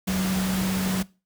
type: tone in noise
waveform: sine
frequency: 188.1 Hz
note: F#3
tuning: 29 cents sharp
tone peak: -23 dBFS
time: 0.07-1.03 s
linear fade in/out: 10 ms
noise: pink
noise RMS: -30 dBFS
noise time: 0.07-1.03 s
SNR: +4 dB
effects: noise-tail reverb RT60 0.3 s tail -21 dB re dry + high-pass 60 Hz 12 dB/octave